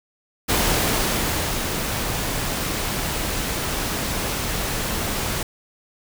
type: noise with ADSR envelope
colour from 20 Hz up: pink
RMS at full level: -19 dBFS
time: 0.48-5.43 s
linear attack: 21 ms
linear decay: 1100 ms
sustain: -6 dB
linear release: 3 ms
effects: none